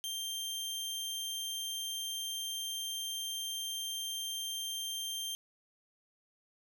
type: tone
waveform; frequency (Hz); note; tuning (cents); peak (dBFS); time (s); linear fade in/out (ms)
sawtooth; 3165; G7; +16; -33; 0.04-5.35; 0
effects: none